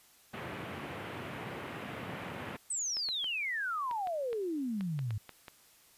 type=band-pass noise; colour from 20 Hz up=pink; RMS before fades=-42 dBFS; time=0.33-2.57 s; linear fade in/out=10 ms; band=100 to 2800 Hz; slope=24 dB/octave
type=exponential sweep; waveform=sine; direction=down; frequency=8372 to 100.4 Hz; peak=-32 dBFS; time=2.7-5.18 s; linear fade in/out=5 ms
type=clicks; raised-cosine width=0.3 ms; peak=-29 dBFS; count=11; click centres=2.969 / 3.088 / 3.243 / 3.912 / 4.072 / 4.33 / 4.809 / 4.991 / 5.107 / 5.293 / 5.482 s
effects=white hiss -62 dBFS RMS until 5.97 s + resampled to 32000 Hz